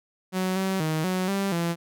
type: tone with pitch steps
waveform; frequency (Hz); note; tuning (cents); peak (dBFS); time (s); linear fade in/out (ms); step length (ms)
sawtooth; 186.1 / 190.8 / 157.2 / 184.9 / 196.8 / 169.7; F#3 / G3 / D#3 / F#3 / G3 / F3; +10 / -47 / +18 / -1 / +7 / -49; -20; 0.32-1.76; 50; 240
effects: none